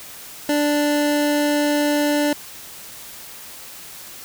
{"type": "tone", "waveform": "25% pulse", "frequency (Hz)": 293.7, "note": "D4", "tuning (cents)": 0, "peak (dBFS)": -13, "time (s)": [0.49, 2.33], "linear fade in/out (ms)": 2, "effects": ["white hiss -38 dBFS RMS until 4.24 s"]}